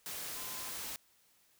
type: tone in noise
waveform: sine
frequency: 1028 Hz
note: C6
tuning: 31 cents flat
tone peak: -53 dBFS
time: 0.36-0.71 s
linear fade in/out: 0 ms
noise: white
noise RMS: -42 dBFS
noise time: 0.06-0.96 s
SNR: -14 dB
effects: white hiss -69 dBFS RMS until 1.59 s